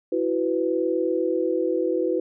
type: chord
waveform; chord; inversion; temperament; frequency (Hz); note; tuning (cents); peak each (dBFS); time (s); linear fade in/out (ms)
sine; E suspended second; none; equal with one note detuned; 329.6 / 370 / 498.2; E4 / F#4 / B4; 0 / 0 / +15; -25; 0.12-2.2; 5
effects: none